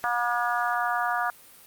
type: harmonic tone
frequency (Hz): 240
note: B3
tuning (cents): -49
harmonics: 3 / 4 / 5 / 6 / 7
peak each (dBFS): -28 / -31 / -29 / -30 / -33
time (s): 0.04-1.3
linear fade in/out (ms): 0
effects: white hiss -51 dBFS RMS until 1.66 s + Opus 48 kbps